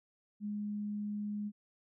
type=tone; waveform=sine; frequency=207.7 Hz; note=G#3; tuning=in tune; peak=-35 dBFS; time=0.4-1.52 s; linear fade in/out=50 ms; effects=none